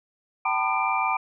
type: tone cluster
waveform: sine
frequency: 771 / 899 / 1004 / 1209 / 2359 Hz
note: G5 / A5 / B5 / D6 / D7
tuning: -29 / +37 / +28 / +50 / +7 cents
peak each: -28 dBFS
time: 0.45-1.17 s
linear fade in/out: 5 ms
effects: none